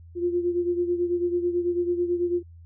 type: beating tone pair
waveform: sine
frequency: 349.2 / 358.3 Hz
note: F4 / F4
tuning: 0 / +44 cents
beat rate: 9.1 Hz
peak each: -23 / -29 dBFS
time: 0.15-2.43 s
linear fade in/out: 50 ms
effects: added 84 Hz sine -44 dBFS peak until 2.65 s